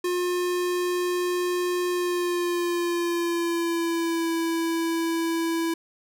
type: tone with pitch glide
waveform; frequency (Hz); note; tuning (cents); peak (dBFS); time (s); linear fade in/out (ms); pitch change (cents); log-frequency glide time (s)
square; 356.9 to 331.1; F4 to E4; +38 to +8; -24; 0.04-5.74; 5; -130; 1.89-4.3
effects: none